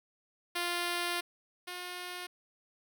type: tone pair in turn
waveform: 5% pulse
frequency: 349.2 / 358.2 Hz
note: F4 / F4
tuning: 0 / +44 cents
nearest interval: unison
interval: 44 cents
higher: second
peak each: -20 / -28 dBFS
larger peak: first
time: 0.55-1.21 / 1.67-2.27 s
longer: first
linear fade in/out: 10 ms
effects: none